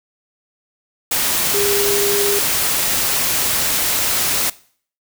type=tone in noise; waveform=sine; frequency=405.1 Hz; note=G#4; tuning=43 cents flat; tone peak=-18 dBFS; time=1.54-2.39 s; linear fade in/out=5 ms; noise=white; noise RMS=-18 dBFS; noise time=1.11-4.5 s; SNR=-3 dB; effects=noise-tail reverb RT60 0.5 s tail -20 dB re dry